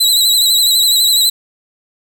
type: tone with vibrato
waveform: sawtooth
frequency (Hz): 3951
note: B7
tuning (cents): 0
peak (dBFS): -6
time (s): 0-1.3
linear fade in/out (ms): 10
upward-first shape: sine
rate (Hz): 12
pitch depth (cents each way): 59
effects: none